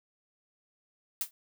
blue noise with exponential decay, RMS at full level -27 dBFS, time 1.21-1.31 s, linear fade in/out 1 ms, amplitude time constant 21 ms, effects none

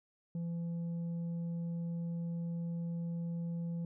sine tone with tanh clipping, 169.3 Hz, E3, 46 cents sharp, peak -36 dBFS, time 0.35-3.85 s, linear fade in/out 2 ms, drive 4 dB, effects none

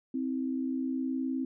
sine tone pair together, 261.6 / 321.2 Hz, C4 / E4, 0 / -45 cents, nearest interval major third, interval 355 cents, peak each -30 / -36 dBFS, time 0.14-1.45 s, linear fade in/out 5 ms, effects none

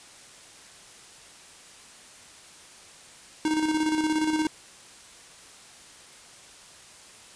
square tone with tremolo, 311.1 Hz, D#4, in tune, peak -22 dBFS, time 3.45-4.47 s, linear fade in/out 2 ms, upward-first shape square, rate 17 Hz, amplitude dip 45%, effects white hiss -49 dBFS RMS until 7.35 s + resampled to 22050 Hz

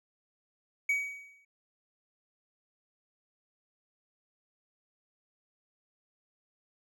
triangle tone with exponential decay, 2262 Hz, C#7, 34 cents sharp, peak -22 dBFS, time 0.89-1.45 s, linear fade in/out 5 ms, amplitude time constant 120 ms, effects none

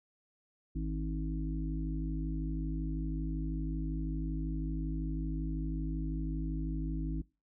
harmonic tone, 52.7 Hz, G#1, 26 cents sharp, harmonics 1 / 3 / 5 / 6, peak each -34 / -39 / -41 / -42 dBFS, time 0.75-7.22 s, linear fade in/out 10 ms, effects noise-tail reverb RT60 0.3 s tail -23 dB re dry

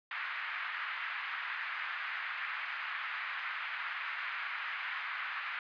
white band-pass noise, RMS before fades -39 dBFS, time 0.11-5.59 s, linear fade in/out 2 ms, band 1200 to 2200 Hz, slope 24 dB/octave, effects resampled to 11025 Hz

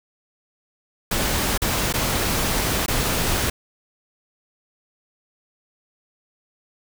pink noise with dropouts, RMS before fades -22 dBFS, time 1.11-3.5 s, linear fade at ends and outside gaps 5 ms, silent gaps 1.577-1.618 / 1.927-1.938 / 2.862-2.881 s, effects none

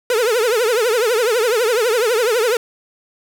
45% pulse tone with vibrato, 463 Hz, A#4, 12 cents flat, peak -14 dBFS, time 0.1-2.57 s, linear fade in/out 2 ms, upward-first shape triangle, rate 12 Hz, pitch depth 200 cents each way, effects none

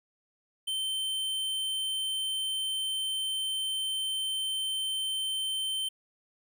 square tone, 3100 Hz, G7, 20 cents flat, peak -30 dBFS, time 0.67-5.89 s, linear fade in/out 10 ms, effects none

